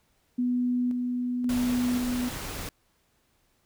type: tone with tremolo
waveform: sine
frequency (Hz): 246.9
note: B3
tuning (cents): 0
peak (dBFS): -23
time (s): 0.38-2.29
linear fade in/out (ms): 10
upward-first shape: square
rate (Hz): 0.94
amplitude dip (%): 30
type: noise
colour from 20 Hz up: pink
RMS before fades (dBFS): -36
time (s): 1.49-2.69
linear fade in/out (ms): 2
effects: pink hiss -69 dBFS RMS until 3.65 s